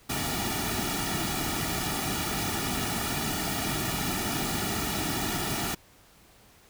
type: noise with comb filter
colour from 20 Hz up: pink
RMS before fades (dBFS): -30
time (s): 0.09-5.75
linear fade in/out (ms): 10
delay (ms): 1.9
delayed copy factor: -0.75
effects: pink hiss -57 dBFS RMS until 6.69 s